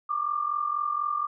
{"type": "tone pair together", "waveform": "sine", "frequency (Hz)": [1156, 1200.1], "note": ["D6", "D6"], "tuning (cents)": [-28, 37], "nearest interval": "minor second", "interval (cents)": 65, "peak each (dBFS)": [-30, -27], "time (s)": [0.09, 1.27], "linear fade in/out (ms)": 10, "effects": []}